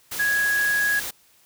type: tone in noise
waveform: sine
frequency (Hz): 1662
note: G#6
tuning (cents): +1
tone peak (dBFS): -19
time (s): 0.19-1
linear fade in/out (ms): 10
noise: white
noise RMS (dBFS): -31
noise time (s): 0.11-1.11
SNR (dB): +9
effects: white hiss -58 dBFS RMS until 1.45 s